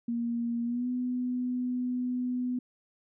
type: tone with pitch glide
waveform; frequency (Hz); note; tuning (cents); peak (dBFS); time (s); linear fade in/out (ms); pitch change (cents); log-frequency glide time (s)
sine; 235.2 to 249.2; A#3 to B3; +16 to +16; -28; 0.08-2.59; 5; +100; 0.64-0.88
effects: none